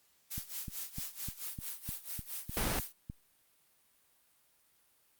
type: noise with tremolo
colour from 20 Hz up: blue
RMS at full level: -39 dBFS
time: 0.3-2.93 s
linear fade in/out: 20 ms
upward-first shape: sine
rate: 4.5 Hz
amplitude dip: 85%
type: click train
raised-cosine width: 5 ms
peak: -29 dBFS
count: 10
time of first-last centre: 0.38-3.099 s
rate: 3.31 Hz
type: noise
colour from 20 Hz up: pink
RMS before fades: -33 dBFS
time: 2.57-2.79 s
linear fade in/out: 0 ms
effects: white hiss -70 dBFS RMS until 5.19 s + Opus 48 kbps